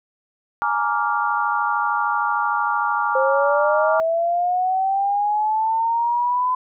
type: chord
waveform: sine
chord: Bb dominant seventh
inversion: third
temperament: just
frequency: 839.1 / 932.3 / 1165.4 / 1398.5 Hz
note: Ab5 / Bb5 / D6 / F6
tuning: +18 / 0 / -14 / +2 cents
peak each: -24 / -24 / -23 / -24 dBFS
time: 0.62-4 s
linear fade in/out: 0 ms
type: linear sweep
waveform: sine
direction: up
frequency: 523.3 to 1014 Hz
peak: -17 dBFS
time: 3.15-6.55 s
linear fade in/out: 5 ms
effects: none